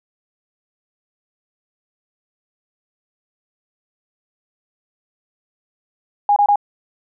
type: tone bursts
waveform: sine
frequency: 820 Hz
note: G#5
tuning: 22 cents flat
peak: -10 dBFS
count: 3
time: 6.29-6.558 s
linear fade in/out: 2 ms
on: 72 ms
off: 26 ms
effects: none